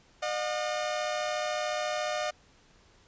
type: tone pair together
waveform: sawtooth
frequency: 607 / 721 Hz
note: D#5 / F#5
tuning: -43 / -45 cents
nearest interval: minor third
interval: 298 cents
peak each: -27 / -30 dBFS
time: 0.22-2.31 s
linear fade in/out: 10 ms
effects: pink hiss -61 dBFS RMS until 3.07 s + resampled to 16000 Hz